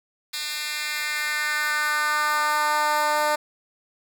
10% pulse tone with high-pass filter sweep, 300.5 Hz, D4, 40 cents sharp, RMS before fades -24 dBFS, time 0.33-3.36 s, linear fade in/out 10 ms, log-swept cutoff 3200 to 670 Hz, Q 2.1, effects none

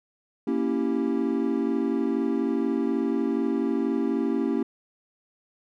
triangle chord, A# diminished seventh, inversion none, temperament equal, 233.1 / 277.2 / 329.6 / 392 Hz, A#3 / C#4 / E4 / G4, 0 / 0 / 0 / 0 cents, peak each -26 / -25 / -27 / -28 dBFS, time 0.47-4.63 s, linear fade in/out 5 ms, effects none

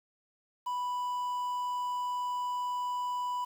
triangle tone with quantisation, 987.8 Hz, B5, in tune, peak -29 dBFS, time 0.66-3.45 s, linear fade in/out 10 ms, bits 9, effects none

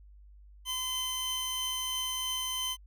sawtooth tone pair together, 1025 / 3078 Hz, C6 / G7, -36 / -32 cents, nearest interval octave + perfect fifth, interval 1904 cents, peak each -36 / -29 dBFS, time 0.65-2.77 s, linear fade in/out 50 ms, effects added 50 Hz sine -51 dBFS peak until 2.86 s

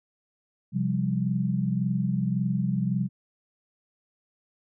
sine chord, C suspended fourth, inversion none, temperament just, 130.81 / 174.42 / 196.22 Hz, C3 / F3 / G3, 0 / -2 / +2 cents, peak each -28 / -28 / -27 dBFS, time 0.72-3.09 s, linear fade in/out 50 ms, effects none

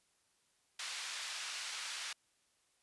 white band-pass noise, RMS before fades -43 dBFS, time 0.79-2.13 s, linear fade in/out 5 ms, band 1300 to 5200 Hz, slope 12 dB/octave, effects white hiss -75 dBFS RMS until 2.82 s + resampled to 24000 Hz

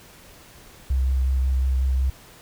sine tone with vibrato, 65.41 Hz, C2, in tune, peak -18 dBFS, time 0.9-2.1 s, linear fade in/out 5 ms, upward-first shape sine, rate 5.5 Hz, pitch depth 16 cents each way, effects pink hiss -48 dBFS RMS until 2.41 s

